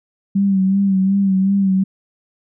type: tone with vibrato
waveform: sine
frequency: 193.9 Hz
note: G3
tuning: 19 cents flat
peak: -12 dBFS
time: 0.35-1.84 s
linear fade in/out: 10 ms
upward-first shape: sine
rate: 2.7 Hz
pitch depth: 46 cents each way
effects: none